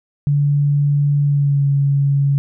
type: tone with pitch glide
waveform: sine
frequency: 144 to 140.22 Hz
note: D3 to C#3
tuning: -34 to +20 cents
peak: -12 dBFS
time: 0.27-2.38 s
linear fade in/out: 0 ms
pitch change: -46 cents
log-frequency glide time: 1.23-1.66 s
effects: none